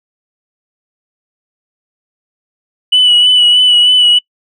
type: tone with vibrato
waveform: sine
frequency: 2960 Hz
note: F#7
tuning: in tune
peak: -3 dBFS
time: 2.92-4.19 s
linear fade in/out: 10 ms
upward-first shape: sine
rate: 3.2 Hz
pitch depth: 28 cents each way
effects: noise-tail reverb RT60 0.1 s tail -26 dB re dry + tanh soft clip ceiling -2 dBFS